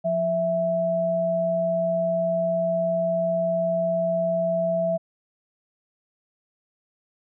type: tone pair together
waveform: sine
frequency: 175.69 / 659.3 Hz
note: F3 / E5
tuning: +11 / 0 cents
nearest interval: octave + major seventh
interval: 2289 cents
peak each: -29 / -21 dBFS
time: 0.04-4.98 s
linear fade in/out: 20 ms
effects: none